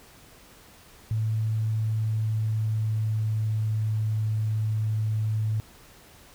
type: tone with pitch glide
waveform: sine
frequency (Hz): 110 to 108.61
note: A2 to A2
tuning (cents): 0 to -22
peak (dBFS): -23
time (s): 1.11-5.6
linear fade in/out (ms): 0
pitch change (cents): -22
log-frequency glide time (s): 1.58-3.86
effects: pink hiss -52 dBFS RMS until 6.34 s